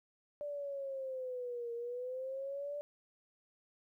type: linear two-way sweep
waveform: sine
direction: down then up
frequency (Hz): 587.3 to 466.2 to 587.3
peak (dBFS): -38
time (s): 0.41-2.81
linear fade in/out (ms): 0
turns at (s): 1.73
effects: 13-bit